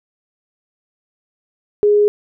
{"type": "tone", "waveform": "sine", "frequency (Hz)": 414.8, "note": "G#4", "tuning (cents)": -2, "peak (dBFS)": -9, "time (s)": [1.83, 2.08], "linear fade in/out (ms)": 0, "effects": []}